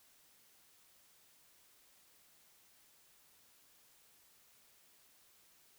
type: silence
effects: white hiss -67 dBFS RMS until 5.78 s